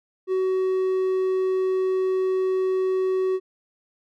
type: tone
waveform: triangle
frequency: 375.5 Hz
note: F#4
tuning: 26 cents sharp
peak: -18 dBFS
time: 0.27-3.4 s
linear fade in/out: 50 ms
effects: none